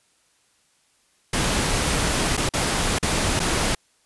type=noise with dropouts; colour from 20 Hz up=pink; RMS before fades=-22 dBFS; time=1.33-3.75 s; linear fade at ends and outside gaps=5 ms; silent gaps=2.369-2.375 / 2.491-2.536 / 2.987-3.027 / 3.395-3.4 s; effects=white hiss -63 dBFS RMS until 4.05 s + resampled to 24000 Hz